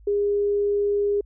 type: tone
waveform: sine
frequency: 407.8 Hz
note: G#4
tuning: 32 cents flat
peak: -19 dBFS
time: 0.07-1.21 s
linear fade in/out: 5 ms
effects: added 52 Hz sine -46 dBFS peak until 1.25 s